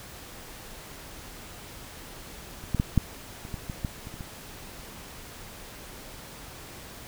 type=clicks; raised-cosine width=5 ms; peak=-29 / -13 / -10 / -7 / -29 / -21 / -20 / -16 / -28 / -29 / -25 dBFS; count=11; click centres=2.639 / 2.747 / 2.799 / 2.977 / 3.451 / 3.542 / 3.698 / 3.848 / 4.071 / 4.141 / 4.208 s; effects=pink hiss -44 dBFS RMS until 7.07 s